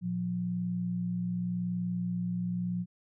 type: tone pair together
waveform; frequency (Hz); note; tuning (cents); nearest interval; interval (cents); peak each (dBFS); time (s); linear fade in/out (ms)
sine; 116.9 / 177.77; A#2 / F3; +5 / +31; perfect fifth; 726; -38 / -30; 0.01-2.86; 50
effects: none